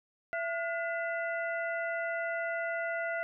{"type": "harmonic tone with a mistuned harmonic", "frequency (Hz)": 670, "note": "E5", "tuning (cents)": 28, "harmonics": [1, 2, 3, 4], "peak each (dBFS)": [-34, -36, -38, -51], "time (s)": [0.33, 3.23], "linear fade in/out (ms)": 0, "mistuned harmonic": 2, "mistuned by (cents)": 120, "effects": []}